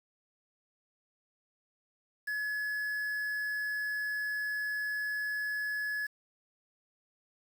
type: tone with quantisation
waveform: triangle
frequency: 1700 Hz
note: G#6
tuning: 40 cents sharp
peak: -30 dBFS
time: 2.27-6.07 s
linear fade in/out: 10 ms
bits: 8
effects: none

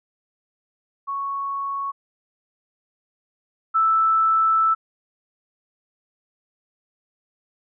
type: tone pair in turn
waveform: sine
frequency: 1108.7 / 1318.5 Hz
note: C#6 / E6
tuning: 0 / 0 cents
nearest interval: minor third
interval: 300 cents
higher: second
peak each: -24 / -15 dBFS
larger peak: second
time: 1.07-1.92 / 3.74-4.75 s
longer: second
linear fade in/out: 20 ms
effects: none

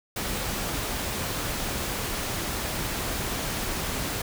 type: noise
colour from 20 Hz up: pink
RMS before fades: -30 dBFS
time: 0.16-4.22 s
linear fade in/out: 5 ms
effects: none

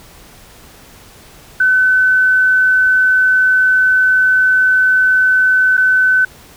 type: tone with dropouts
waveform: sine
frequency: 1514 Hz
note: F#6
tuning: 39 cents sharp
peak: -8 dBFS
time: 1.6-6.25 s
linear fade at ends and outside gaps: 5 ms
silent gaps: 5.77-5.776 s
effects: pink hiss -41 dBFS RMS until 6.56 s

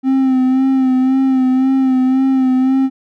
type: tone with vibrato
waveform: triangle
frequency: 261.6 Hz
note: C4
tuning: in tune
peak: -8 dBFS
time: 0.03-2.9 s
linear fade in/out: 50 ms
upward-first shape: sine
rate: 1.9 Hz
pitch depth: 34 cents each way
effects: none

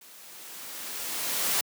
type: noise with level ramp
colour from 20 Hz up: white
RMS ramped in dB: -51 to -25 dBFS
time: 0.01-1.61 s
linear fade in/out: 5 ms
effects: high-pass 200 Hz 12 dB/octave

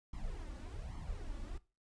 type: noise with flanger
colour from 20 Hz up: brown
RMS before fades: -43 dBFS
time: 0.13-1.58 s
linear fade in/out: 5 ms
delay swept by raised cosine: 0.94 to 3.54 ms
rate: 1.2 Hz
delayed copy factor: +0.85
effects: noise-tail reverb RT60 0.3 s tail -19 dB re dry + resampled to 22050 Hz

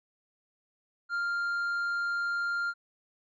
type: tone with tanh clipping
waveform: sine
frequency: 1396.9 Hz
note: F6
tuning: in tune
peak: -29 dBFS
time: 1.09-2.74 s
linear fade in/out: 50 ms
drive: 4 dB
effects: none

